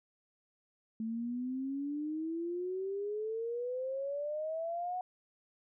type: exponential sweep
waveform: sine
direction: up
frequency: 220 to 740 Hz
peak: -34 dBFS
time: 1-5.01 s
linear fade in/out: 2 ms
effects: none